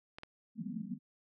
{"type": "clicks", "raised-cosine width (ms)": 0.3, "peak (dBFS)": -29, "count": 2, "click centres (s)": [0.185, 0.234]}
{"type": "band-pass noise", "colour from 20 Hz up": "pink", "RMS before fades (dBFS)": -41, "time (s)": [0.55, 0.99], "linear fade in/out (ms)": 50, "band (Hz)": [160, 250], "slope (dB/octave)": 96}
{"effects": []}